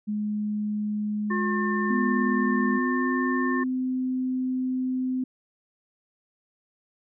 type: tone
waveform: sine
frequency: 210 Hz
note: G#3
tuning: 19 cents sharp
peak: -25 dBFS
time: 0.07-2.79 s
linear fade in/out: 20 ms
type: harmonic tone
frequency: 358.5 Hz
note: F4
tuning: 45 cents sharp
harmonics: 1 / 3 / 5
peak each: -30 / -30 / -30 dBFS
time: 1.3-3.64 s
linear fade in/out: 10 ms
type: tone with pitch glide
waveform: sine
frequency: 248.7 to 256.6 Hz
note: B3 to C4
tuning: +12 to -34 cents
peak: -24 dBFS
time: 1.9-5.24 s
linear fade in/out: 5 ms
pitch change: +54 cents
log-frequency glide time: 2.57-3.11 s
effects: none